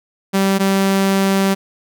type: tone pair in turn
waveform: sawtooth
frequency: 194.4 / 194.4 Hz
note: G3 / G3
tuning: -14 / -14 cents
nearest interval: unison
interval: 0 cents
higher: neither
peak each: -9 dBFS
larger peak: neither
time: 0.33-0.59 / 0.59-1.55 s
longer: second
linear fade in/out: 20 ms
effects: none